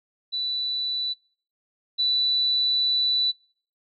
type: tone pair in turn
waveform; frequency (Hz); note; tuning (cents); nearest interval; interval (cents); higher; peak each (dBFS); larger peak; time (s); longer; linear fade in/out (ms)
sine; 3969 / 3969; B7 / B7; +8 / +8; unison; 0; neither; -25 / -20; second; 0.32-1.14 / 1.98-3.32; second; 20
effects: noise-tail reverb RT60 0.5 s tail -23 dB re dry